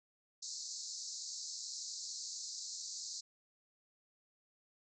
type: band-pass noise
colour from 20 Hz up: white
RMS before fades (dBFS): -45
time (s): 0.42-3.21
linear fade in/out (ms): 10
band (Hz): 4100 to 7400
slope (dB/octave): 96
effects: none